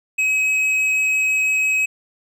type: tone with tanh clipping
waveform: sine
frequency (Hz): 2549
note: D#7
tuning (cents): +41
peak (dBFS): -17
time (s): 0.18-1.86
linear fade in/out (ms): 10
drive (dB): 7
effects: none